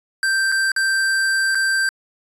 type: tone with dropouts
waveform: square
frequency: 1568 Hz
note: G6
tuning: in tune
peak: -17 dBFS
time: 0.23-1.89 s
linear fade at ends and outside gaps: 1 ms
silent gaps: 0.518-0.522 / 0.718-0.763 / 1.548-1.553 s
effects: resampled to 24000 Hz